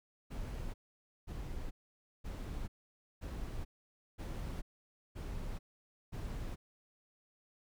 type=noise bursts; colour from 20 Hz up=brown; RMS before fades=-41 dBFS; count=7; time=0.3-6.56 s; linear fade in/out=20 ms; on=440 ms; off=530 ms; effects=none